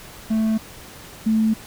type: tone pair in turn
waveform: triangle / sine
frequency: 220 / 220 Hz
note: A3 / A3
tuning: 0 / 0 cents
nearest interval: unison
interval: 0 cents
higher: neither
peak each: -15 dBFS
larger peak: neither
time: 0.3-0.58 / 1.26-1.54 s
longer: neither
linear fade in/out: 10 ms
effects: pink hiss -41 dBFS RMS until 1.66 s